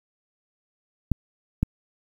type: clicks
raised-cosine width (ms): 5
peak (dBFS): -8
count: 2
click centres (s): 1.117 / 1.63
effects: 8-bit